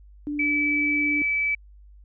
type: tone with vibrato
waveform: sine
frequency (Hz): 293.7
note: D4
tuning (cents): 0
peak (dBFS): -26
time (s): 0.27-1.22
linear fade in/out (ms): 0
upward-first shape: triangle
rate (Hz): 18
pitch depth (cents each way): 10
type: tone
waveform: sine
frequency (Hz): 2302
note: D7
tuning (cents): -35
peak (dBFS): -21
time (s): 0.39-1.55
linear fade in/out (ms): 5
effects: added 50 Hz sine -46 dBFS peak until 2.04 s